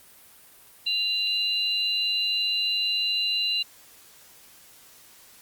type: tone pair together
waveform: sine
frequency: 2794 / 4003 Hz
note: F7 / B7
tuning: 0 / +23 cents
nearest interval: tritone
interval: 623 cents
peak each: -26 / -25 dBFS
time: 0.86-3.63 s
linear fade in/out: 10 ms
effects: white hiss -52 dBFS RMS until 5.41 s + Opus 32 kbps